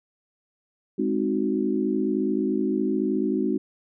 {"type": "chord", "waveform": "sine", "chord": "Ab dominant seventh", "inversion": "none", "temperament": "equal", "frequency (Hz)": [207.7, 261.6, 311.1, 370], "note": ["Ab3", "C4", "Eb4", "Gb4"], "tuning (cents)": [0, 0, 0, 0], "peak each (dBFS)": -27, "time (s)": [0.98, 3.58], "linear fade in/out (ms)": 10, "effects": []}